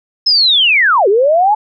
sine linear two-way sweep, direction down then up, 5230 to 372.9 to 870 Hz, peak -7 dBFS, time 0.26-1.55 s, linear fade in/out 10 ms, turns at 1.08 s, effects none

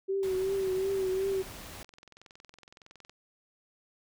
sine tone with vibrato, 382.4 Hz, G4, 43 cents flat, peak -27 dBFS, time 0.08-1.43 s, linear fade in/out 20 ms, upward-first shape triangle, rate 2.7 Hz, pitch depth 52 cents each way
pink noise, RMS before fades -45 dBFS, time 0.23-1.83 s, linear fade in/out 0 ms
click train, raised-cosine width 0.2 ms, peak -34 dBFS, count 40, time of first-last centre 1.29-3.096 s, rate 21.6 Hz
effects none

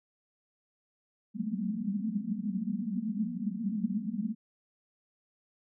pink band-pass noise, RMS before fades -33 dBFS, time 1.34-4.35 s, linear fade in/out 50 ms, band 190 to 230 Hz, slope 96 dB/octave, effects none

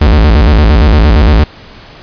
45% pulse tone with vibrato, 63.4 Hz, B1, 46 cents sharp, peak -3 dBFS, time 0.01-1.44 s, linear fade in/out 5 ms, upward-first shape square, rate 8.7 Hz, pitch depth 300 cents each way, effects pink hiss -34 dBFS RMS until 2.02 s + resampled to 11025 Hz

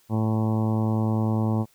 harmonic tone, 110 Hz, A2, in tune, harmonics 1 / 2 / 3 / 4 / 5 / 6 / 7 / 8 / 9 / 10, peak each -23 / -25 / -32 / -37 / -37 / -41 / -38 / -39 / -41 / -44 dBFS, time 0.09-1.66 s, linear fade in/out 50 ms, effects white hiss -61 dBFS RMS until 1.74 s

